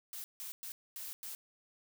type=noise bursts at uneven times; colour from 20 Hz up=blue; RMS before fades=-44 dBFS; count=5; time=0.13-0.24 / 0.4-0.52 / 0.63-0.72 / 0.96-1.13 / 1.23-1.35 s; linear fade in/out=0 ms; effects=none